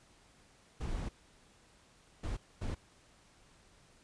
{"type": "noise bursts at uneven times", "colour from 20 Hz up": "brown", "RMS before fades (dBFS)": -37, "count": 3, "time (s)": [[0.8, 1.09], [2.23, 2.37], [2.61, 2.75]], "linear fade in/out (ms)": 10, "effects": ["pink hiss -64 dBFS RMS until 4.03 s", "resampled to 22050 Hz"]}